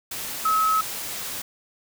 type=tone in noise; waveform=sine; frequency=1288 Hz; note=E6; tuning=41 cents flat; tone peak=-18 dBFS; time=0.45-0.81 s; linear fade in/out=5 ms; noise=white; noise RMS=-32 dBFS; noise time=0.11-1.42 s; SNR=+11 dB; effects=none